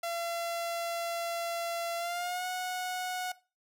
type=tone with pitch glide; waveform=sawtooth; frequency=680 to 733 Hz; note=F5 to F#5; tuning=-46 to -16 cents; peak=-29 dBFS; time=0.03-3.32 s; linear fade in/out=5 ms; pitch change=+130 cents; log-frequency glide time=1.97-2.46 s; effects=noise-tail reverb RT60 0.3 s tail -18 dB re dry